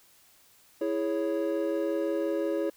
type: chord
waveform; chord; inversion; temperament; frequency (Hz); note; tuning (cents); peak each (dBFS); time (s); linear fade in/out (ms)
triangle; C# minor; first; equal; 329.6 / 415.3 / 554.4; E4 / G#4 / C#5; 0 / 0 / 0; -28 / -30 / -29; 0.81-2.7; 5
effects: white hiss -60 dBFS RMS until 2.76 s